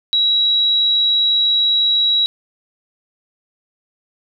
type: tone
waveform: sine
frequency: 3878 Hz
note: B7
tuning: 32 cents flat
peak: -12 dBFS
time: 0.13-2.26 s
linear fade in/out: 0 ms
effects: none